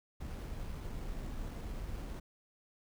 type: noise with sample-and-hold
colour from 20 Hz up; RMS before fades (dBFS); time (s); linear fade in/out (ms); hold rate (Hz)
brown; -41; 0.2-2.2; 10; 7350
effects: none